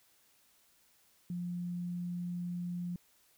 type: tone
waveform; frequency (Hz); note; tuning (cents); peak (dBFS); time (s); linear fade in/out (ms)
sine; 176; F3; +14; -35; 1.3-2.96; 2
effects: white hiss -68 dBFS RMS until 3.37 s